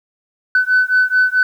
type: beating tone pair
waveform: sine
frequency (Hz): 1504 / 1508.6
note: F#6 / F#6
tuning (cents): +28 / +33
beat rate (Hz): 4.6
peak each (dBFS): -13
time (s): 0.55-1.43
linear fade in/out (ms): 2
effects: tanh soft clip ceiling -6 dBFS + 8-bit